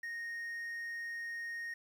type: tone with quantisation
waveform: triangle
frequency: 1859 Hz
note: A#6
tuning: 5 cents flat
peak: -37 dBFS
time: 0.03-1.74 s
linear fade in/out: 5 ms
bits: 11
effects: none